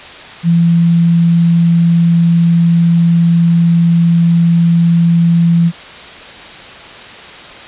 sine tone, 169 Hz, E3, 43 cents sharp, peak -6 dBFS, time 0.43-5.72 s, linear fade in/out 50 ms, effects white hiss -31 dBFS RMS until 7.67 s + resampled to 8000 Hz

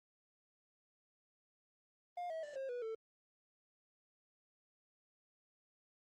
triangle tone with pitch steps, 707 / 644.6 / 587.7 / 535.8 / 488.5 / 445.4 Hz, F5 / E5 / D5 / C5 / B4 / A4, +21 / -39 / +1 / +41 / -19 / +21 cents, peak -38 dBFS, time 2.17-2.95 s, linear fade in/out 5 ms, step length 130 ms, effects Opus 24 kbps

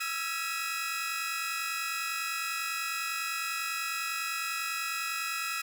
sawtooth tone cluster, 1308 / 1358 / 1660 / 1939 / 2526 Hz, E6 / F6 / G#6 / B6 / D#7, -14 / -49 / -1 / -32 / +26 cents, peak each -34 / -35 / -39 / -38 / -32 dBFS, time 0-5.62 s, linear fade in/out 10 ms, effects none

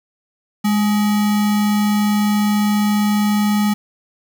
sine tone with sample-and-hold, 207.7 Hz, G#3, in tune, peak -13 dBFS, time 0.64-3.74 s, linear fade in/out 10 ms, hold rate 1050 Hz, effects none

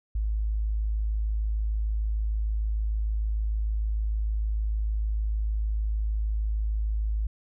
sine tone, 53.3 Hz, G#1, 46 cents sharp, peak -24 dBFS, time 0.15-7.27 s, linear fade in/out 5 ms, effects none

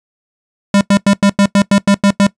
square tone bursts, 200 Hz, G3, 35 cents sharp, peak -7 dBFS, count 10, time 0.74-2.268 s, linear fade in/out 2 ms, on 70 ms, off 92 ms, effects noise-tail reverb RT60 0.1 s tail -19 dB re dry + resampled to 22050 Hz

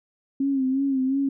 sine tone with vibrato, 268.3 Hz, C4, 44 cents sharp, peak -20 dBFS, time 0.4-1.29 s, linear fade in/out 5 ms, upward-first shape sine, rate 2.8 Hz, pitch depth 60 cents each way, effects none

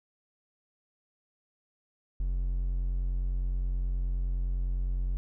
triangle tone, 44.84 Hz, F1, 46 cents sharp, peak -25 dBFS, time 2.2-5.17 s, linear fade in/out 0 ms, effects none

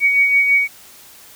sine tone with tremolo, 2247 Hz, C#7, 23 cents sharp, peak -9 dBFS, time 0-0.68 s, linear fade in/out 50 ms, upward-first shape sine, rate 6 Hz, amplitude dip 45%, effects white hiss -43 dBFS RMS until 1.35 s

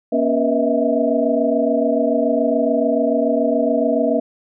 sine tone cluster, 240.1 / 279.4 / 482 / 632 / 659 Hz, B3 / C#4 / B4 / D#5 / E5, -49 / +14 / -42 / +27 / -1 cents, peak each -21 dBFS, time 0.12-4.2 s, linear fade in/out 10 ms, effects none

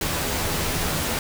pink noise with comb filter, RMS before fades -25 dBFS, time 0.01-1.19 s, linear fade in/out 2 ms, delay 12 ms, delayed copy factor +0.55, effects none

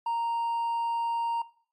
sine tone with hard clipping, 930 Hz, A#5, 4 cents flat, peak -27 dBFS, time 0.06-1.42 s, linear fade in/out 5 ms, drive 2 dB, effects noise-tail reverb RT60 0.5 s tail -18 dB re dry + MP3 64 kbps

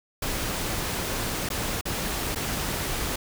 pink noise with dropouts, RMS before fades -29 dBFS, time 0.22-3.16 s, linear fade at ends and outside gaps 5 ms, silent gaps 1.49-1.501 / 1.812-1.854 / 2.349-2.357 s, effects none

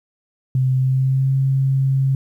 sine tone with pitch glide, 130 to 134.58 Hz, C3 to C3, -11 to +49 cents, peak -14 dBFS, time 0.55-2.15 s, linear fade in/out 2 ms, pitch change +60 cents, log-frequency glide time 0.76-1.34 s, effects 9-bit

